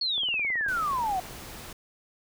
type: exponential sweep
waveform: sine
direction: down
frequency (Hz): 4435 to 715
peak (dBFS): -25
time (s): 0.01-1.2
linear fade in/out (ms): 5
type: click train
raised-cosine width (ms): 1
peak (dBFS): -30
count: 22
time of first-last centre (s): 0.18-1.309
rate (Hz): 18.6
type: noise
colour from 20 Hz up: pink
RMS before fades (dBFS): -42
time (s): 0.68-1.73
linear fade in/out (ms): 5
effects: none